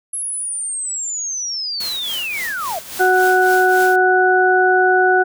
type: linear sweep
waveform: sine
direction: down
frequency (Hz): 10890 to 607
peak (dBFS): -21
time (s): 0.13-2.79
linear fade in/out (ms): 5
type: noise with tremolo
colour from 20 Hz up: white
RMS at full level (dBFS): -28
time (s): 1.8-3.96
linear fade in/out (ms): 5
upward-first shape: triangle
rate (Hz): 3.6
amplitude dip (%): 70
type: harmonic tone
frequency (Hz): 370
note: F#4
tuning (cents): 0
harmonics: 1 / 2 / 4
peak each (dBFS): -15 / -15 / -15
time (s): 2.99-5.24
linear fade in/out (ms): 20
effects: none